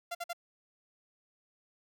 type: tone bursts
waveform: sawtooth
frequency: 690 Hz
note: F5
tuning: 21 cents flat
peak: -31 dBFS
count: 3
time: 0.11-0.332 s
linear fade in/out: 10 ms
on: 40 ms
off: 51 ms
effects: none